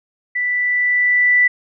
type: tone with level ramp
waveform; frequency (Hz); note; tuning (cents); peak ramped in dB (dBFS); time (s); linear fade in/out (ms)
sine; 1975.5; B6; 0; -17 to -9; 0.35-1.48; 10
effects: none